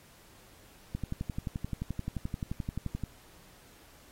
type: click train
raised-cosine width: 5 ms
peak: -21 dBFS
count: 25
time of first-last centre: 0.95-3.037 s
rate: 11.5 Hz
effects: pink hiss -58 dBFS RMS until 4.11 s + AAC 48 kbps

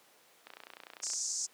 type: click train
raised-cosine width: 0.3 ms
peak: -30 dBFS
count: 21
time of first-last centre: 0.47-1.134 s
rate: 30.1 Hz
type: band-pass noise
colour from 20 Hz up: pink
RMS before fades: -36 dBFS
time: 1.02-1.47 s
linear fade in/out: 20 ms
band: 5500 to 7600 Hz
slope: 48 dB/octave
effects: pink hiss -62 dBFS RMS until 1.53 s + high-pass 400 Hz 12 dB/octave

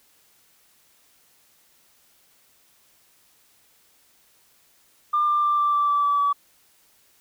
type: tone with pitch steps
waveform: sine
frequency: 1197 / 1189.4 / 1181.9 / 1174.4 / 1167 / 1159.6 / 1152.2 / 1144.9 Hz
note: D6 / D6 / D6 / D6 / D6 / D6 / D6 / D6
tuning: +33 / +22 / +11 / 0 / -11 / -22 / -33 / -44 cents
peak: -17 dBFS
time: 5.13-6.33 s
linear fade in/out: 10 ms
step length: 150 ms
effects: tanh soft clip ceiling -13 dBFS + white hiss -60 dBFS RMS until 7.2 s

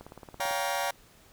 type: click train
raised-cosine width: 1 ms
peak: -30 dBFS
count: 10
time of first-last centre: 0.01-0.51 s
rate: 18 Hz
type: chord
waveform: sawtooth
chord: G half-diminished seventh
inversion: second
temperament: just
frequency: 564.5 / 705.6 / 784 / 940.8 Hz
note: Db5 / F5 / G5 / Bb5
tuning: +31 / +18 / 0 / +16 cents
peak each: -30 dBFS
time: 0.4-0.91 s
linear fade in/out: 5 ms
effects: pink hiss -58 dBFS RMS until 1.32 s

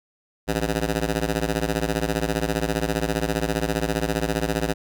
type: ring-modulated tone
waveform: 10% pulse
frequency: 110 Hz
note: A2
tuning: in tune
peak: -11 dBFS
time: 0.47-4.74 s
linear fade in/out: 20 ms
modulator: 47.5 Hz
effects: none

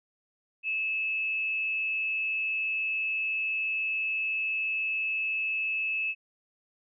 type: tone with frequency modulation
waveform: sine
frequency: 2607 Hz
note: E7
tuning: 20 cents flat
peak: -27 dBFS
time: 0.63-6.15 s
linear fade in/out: 50 ms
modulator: 199 Hz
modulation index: 0.21
effects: none

